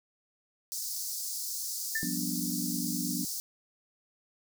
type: high-pass noise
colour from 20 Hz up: pink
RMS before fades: -36 dBFS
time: 0.72-3.4 s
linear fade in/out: 0 ms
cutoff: 4700 Hz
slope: 48 dB/octave
type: tone with exponential decay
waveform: sine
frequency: 1784 Hz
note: A6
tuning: 23 cents sharp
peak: -26 dBFS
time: 1.95-2.18 s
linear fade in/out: 5 ms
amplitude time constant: 48 ms
type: chord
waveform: sine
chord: G dominant seventh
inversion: third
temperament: just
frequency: 176.4 / 196 / 245 / 294 Hz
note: F3 / G3 / B3 / D4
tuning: +18 / 0 / -14 / +2 cents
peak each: -37 / -40 / -36 / -37 dBFS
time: 2.03-3.25 s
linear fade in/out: 0 ms
effects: none